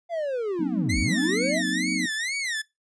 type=linear two-way sweep; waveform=triangle; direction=down then up; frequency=698.5 to 44.83 to 698.5 Hz; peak=-23 dBFS; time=0.09-1.62 s; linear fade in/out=50 ms; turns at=0.99 s
type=chord; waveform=sine; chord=C half-diminished seventh; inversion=second; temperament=equal with one note detuned; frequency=185 / 233.1 / 258.6 / 311.1 Hz; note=Gb3 / Bb3 / C4 / Eb4; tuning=0 / 0 / -20 / 0 cents; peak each=-30 / -33 / -30 / -30 dBFS; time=0.59-2.06 s; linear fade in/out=5 ms
type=tone with vibrato; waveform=sawtooth; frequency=1975.5 Hz; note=B6; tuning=in tune; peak=-23 dBFS; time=0.89-2.62 s; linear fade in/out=10 ms; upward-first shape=sine; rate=2.2 Hz; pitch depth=230 cents each way
effects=noise-tail reverb RT60 0.2 s tail -20 dB re dry + resampled to 22050 Hz